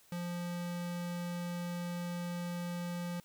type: tone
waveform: square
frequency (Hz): 174.61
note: F3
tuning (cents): 0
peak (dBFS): -37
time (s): 0.12-3.2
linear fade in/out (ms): 2
effects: white hiss -64 dBFS RMS until 3.24 s